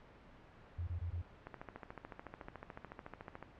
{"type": "tone bursts", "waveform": "sine", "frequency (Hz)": 86, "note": "F2", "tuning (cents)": -26, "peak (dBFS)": -37, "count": 4, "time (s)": [0.78, 1.22], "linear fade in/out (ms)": 10, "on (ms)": 95, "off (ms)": 20}
{"type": "click train", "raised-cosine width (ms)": 0.5, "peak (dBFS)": -30, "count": 28, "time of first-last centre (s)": [1.47, 3.427], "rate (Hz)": 13.8}
{"effects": ["pink hiss -59 dBFS RMS until 3.59 s", "low-pass 2000 Hz 12 dB/octave"]}